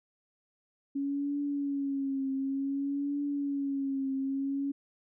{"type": "tone with vibrato", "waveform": "sine", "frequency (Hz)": 277.5, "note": "C#4", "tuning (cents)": 2, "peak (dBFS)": -29, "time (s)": [0.95, 4.72], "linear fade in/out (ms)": 10, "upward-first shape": "triangle", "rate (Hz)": 0.55, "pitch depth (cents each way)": 62, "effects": []}